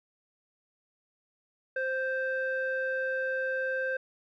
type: tone with low-pass filter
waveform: square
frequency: 523.3 Hz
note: C5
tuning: in tune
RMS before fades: -31 dBFS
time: 1.76-3.97 s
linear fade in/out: 5 ms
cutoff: 1600 Hz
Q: 3.2
effects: none